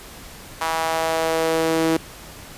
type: tone with high-pass filter sweep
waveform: sawtooth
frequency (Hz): 162.2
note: E3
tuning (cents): -28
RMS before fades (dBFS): -21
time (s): 0.61-1.97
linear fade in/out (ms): 5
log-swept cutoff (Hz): 940 to 330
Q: 2.4
effects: pink hiss -40 dBFS RMS until 2.57 s + resampled to 32000 Hz